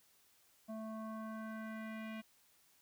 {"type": "tone with low-pass filter sweep", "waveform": "square", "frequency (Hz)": 220, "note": "A3", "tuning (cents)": 0, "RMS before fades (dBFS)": -45, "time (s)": [0.68, 2.22], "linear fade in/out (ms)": 20, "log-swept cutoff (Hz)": [820, 2600], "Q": 2.6, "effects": ["white hiss -70 dBFS RMS until 2.81 s"]}